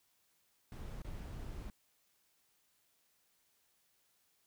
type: noise with dropouts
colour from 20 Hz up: brown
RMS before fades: -45 dBFS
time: 0.72-1.7 s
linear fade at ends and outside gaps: 1 ms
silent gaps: 1.02-1.045 s
effects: white hiss -75 dBFS RMS until 4.46 s